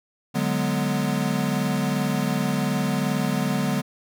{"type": "chord", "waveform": "square", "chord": "G# half-diminished seventh", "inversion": "second", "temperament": "equal", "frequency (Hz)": [146.83, 185, 207.7, 246.9], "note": ["D3", "F#3", "G#3", "B3"], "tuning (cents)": [0, 0, 0, 0], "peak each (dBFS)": -28, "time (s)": [0.34, 3.82], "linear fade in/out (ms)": 20, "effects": []}